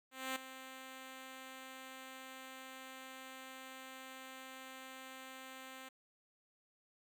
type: tone with ADSR envelope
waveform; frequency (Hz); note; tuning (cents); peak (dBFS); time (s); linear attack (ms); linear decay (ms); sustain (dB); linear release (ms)
5% pulse; 262.2; C4; +4; -25; 0.11-5.89; 250; 4; -13; 9
effects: none